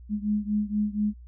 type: beating tone pair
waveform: sine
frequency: 207.7 / 211.9 Hz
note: G#3 / G#3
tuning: 0 / +35 cents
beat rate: 4.2 Hz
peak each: -26 / -28 dBFS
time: 0.09-1.14 s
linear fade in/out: 50 ms
effects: added 60 Hz sine -43 dBFS peak until 1.27 s